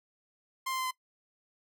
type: tone with pitch steps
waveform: sawtooth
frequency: 1052 / 1043.5 / 1035.1 / 1026.8 Hz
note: C6 / C6 / C6 / C6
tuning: +9 / -5 / -19 / -33 cents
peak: -28 dBFS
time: 0.66-0.912 s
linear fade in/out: 10 ms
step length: 63 ms
effects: noise-tail reverb RT60 0.1 s tail -20 dB re dry